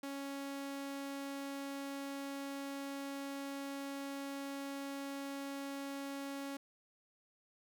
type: tone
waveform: sawtooth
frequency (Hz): 277.4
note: C#4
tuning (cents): +1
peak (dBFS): -37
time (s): 0.03-6.57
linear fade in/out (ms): 5
effects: none